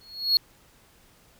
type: tone with exponential growth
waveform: triangle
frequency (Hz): 4324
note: C#8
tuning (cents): -44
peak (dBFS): -13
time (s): 0.01-0.37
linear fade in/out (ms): 1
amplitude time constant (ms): 78
effects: pink hiss -58 dBFS RMS until 1.39 s